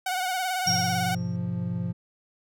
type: tone with vibrato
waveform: sawtooth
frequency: 740 Hz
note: F#5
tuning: in tune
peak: -22 dBFS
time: 0.06-1.15 s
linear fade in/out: 5 ms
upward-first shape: sine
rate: 18 Hz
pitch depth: 49 cents each way
type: chord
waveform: triangle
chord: F diminished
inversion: first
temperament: equal with one note detuned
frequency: 103.83 / 125.56 / 174.61 Hz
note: Ab2 / Cb3 / F3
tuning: 0 / +29 / 0 cents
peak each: -31 / -31 / -27 dBFS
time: 0.66-1.93 s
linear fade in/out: 20 ms
type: tone with exponential decay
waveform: sine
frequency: 5590 Hz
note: F8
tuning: 1 cent sharp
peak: -20 dBFS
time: 0.67-1.36 s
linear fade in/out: 2 ms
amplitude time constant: 150 ms
effects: none